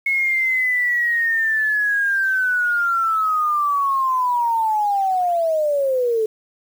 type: linear sweep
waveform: sine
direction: down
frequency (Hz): 2184 to 429.1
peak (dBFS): -16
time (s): 0.06-6.26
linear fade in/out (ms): 5
effects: 7-bit